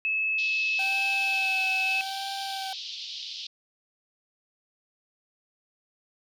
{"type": "tone", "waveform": "sine", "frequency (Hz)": 2597, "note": "E7", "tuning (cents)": -26, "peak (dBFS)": -24, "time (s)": [0.05, 2.01], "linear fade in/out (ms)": 0}
{"type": "band-pass noise", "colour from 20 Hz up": "pink", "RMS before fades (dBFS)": -38, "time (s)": [0.38, 3.47], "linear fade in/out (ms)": 5, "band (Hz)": [3000, 5100], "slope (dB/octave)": 48}
{"type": "tone with vibrato", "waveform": "40% pulse", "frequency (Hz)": 772, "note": "G5", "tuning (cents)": -27, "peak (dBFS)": -32, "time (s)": [0.79, 2.73], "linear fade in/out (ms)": 2, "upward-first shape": "sine", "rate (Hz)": 0.81, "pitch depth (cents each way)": 28}
{"effects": []}